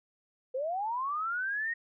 sine linear sweep, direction up, 493.9 to 1885 Hz, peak -30 dBFS, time 0.54-1.74 s, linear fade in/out 10 ms, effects none

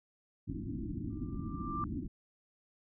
white low-pass noise, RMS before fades -39 dBFS, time 0.47-2.08 s, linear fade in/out 10 ms, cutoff 330 Hz, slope 96 dB/octave
sine tone with exponential growth, 1183 Hz, D6, 12 cents sharp, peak -32 dBFS, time 1.1-1.84 s, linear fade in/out 1 ms, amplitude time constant 160 ms
effects none

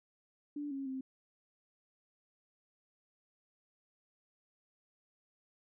sine tone with pitch steps, 291.6 / 273.1 / 263.3 Hz, D4 / C#4 / C4, -12 / -26 / +11 cents, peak -37 dBFS, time 0.56-1.01 s, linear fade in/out 5 ms, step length 150 ms, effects none

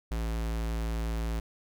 square tone, 55.9 Hz, A1, 28 cents sharp, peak -30 dBFS, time 0.11-1.4 s, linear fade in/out 5 ms, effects none

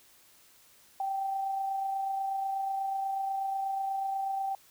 sine tone with amplitude modulation, 779 Hz, G5, 11 cents flat, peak -28 dBFS, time 1-4.55 s, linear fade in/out 2 ms, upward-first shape sine, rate 28.2 Hz, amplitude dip 30%, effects white hiss -60 dBFS RMS until 4.7 s

